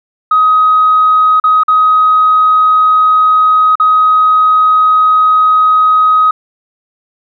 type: tone with dropouts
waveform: sine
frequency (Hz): 1260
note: D#6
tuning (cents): +21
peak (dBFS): -4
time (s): 0.31-6.31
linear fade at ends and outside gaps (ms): 5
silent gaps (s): 1.4-1.439 / 1.635-1.681 / 3.755-3.798
effects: tanh soft clip ceiling 0 dBFS